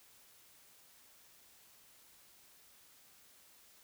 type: silence
effects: white hiss -63 dBFS RMS until 3.83 s